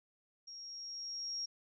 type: tone with level ramp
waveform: sine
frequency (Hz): 5588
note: F8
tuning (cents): 0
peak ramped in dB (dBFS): -47 to -36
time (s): 0.47-1.46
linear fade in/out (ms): 10
effects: none